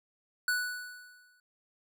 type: tone with exponential decay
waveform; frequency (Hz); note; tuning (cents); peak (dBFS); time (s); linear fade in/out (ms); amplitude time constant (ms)
square; 1480; F#6; 0; -26; 0.48-1.4; 2; 200
effects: none